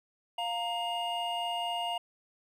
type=tone cluster; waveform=triangle; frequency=702 / 926 / 2842 Hz; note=F5 / A#5 / F7; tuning=+9 / -12 / +30 cents; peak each=-32 / -35 / -34 dBFS; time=0.38-1.98 s; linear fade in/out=5 ms; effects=none